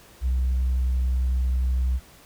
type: tone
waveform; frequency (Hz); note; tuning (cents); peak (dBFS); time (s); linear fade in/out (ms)
sine; 63.5; B1; +49; -18; 0.21-2; 50
effects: tanh soft clip ceiling -18 dBFS + pink hiss -51 dBFS RMS until 2.25 s